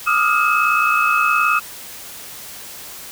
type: tone cluster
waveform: sine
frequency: 1208 / 1267 / 1407 / 2578 Hz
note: D6 / D#6 / F6 / E7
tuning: +48 / +31 / +12 / -39 cents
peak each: -19 dBFS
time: 0.06-1.6 s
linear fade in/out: 20 ms
effects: white hiss -35 dBFS RMS until 3.11 s